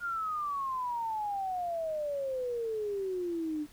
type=exponential sweep; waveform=sine; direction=down; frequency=1430 to 293.7 Hz; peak=-31 dBFS; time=0-3.67 s; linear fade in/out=50 ms; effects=pink hiss -58 dBFS RMS until 3.72 s